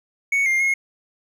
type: tone with pitch steps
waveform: triangle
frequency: 2222 / 2114 / 2159 Hz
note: C#7 / C7 / C#7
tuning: +4 / +17 / -46 cents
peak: -15 dBFS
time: 0.32-0.74 s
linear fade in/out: 5 ms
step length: 140 ms
effects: none